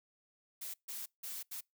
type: noise bursts at uneven times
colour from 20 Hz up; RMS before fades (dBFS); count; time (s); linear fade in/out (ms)
blue; -43; 4; 0.61-0.74 / 0.88-1.06 / 1.23-1.43 / 1.51-1.61; 10
effects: noise-tail reverb RT60 0.2 s tail -26 dB re dry